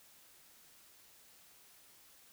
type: silence
effects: white hiss -62 dBFS RMS until 2.32 s